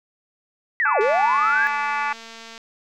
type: linear two-way sweep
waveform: sine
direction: down then up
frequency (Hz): 2008 to 386.8 to 1713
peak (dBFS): -17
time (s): 0.8-1.67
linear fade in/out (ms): 0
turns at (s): 1
type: harmonic tone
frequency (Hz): 289.2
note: D4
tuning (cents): -27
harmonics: 3 / 4 / 5 / 6 / 7 / 8 / 9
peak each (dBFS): -25 / -27 / -29 / -31 / -32 / -33 / -34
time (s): 0.85-2.13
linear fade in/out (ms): 5
type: click train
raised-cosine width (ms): 0.2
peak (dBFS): -23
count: 357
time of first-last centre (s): 1.01-2.578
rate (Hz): 227
effects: none